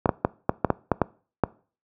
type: clicks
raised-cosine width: 1 ms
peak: -4 dBFS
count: 9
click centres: 0.058 / 0.092 / 0.249 / 0.494 / 0.647 / 0.703 / 0.917 / 1.017 / 1.437 s
effects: noise-tail reverb RT60 0.4 s tail -22 dB re dry + high-pass 80 Hz 12 dB/octave